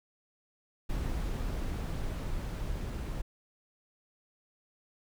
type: noise with level ramp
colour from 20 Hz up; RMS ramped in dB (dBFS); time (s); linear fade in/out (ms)
brown; -33 to -36; 0.89-3.22; 10
effects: none